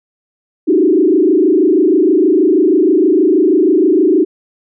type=tone with frequency modulation; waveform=sine; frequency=343 Hz; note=F4; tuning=31 cents flat; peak=-7 dBFS; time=0.67-4.25 s; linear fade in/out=20 ms; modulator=26.3 Hz; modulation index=2; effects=none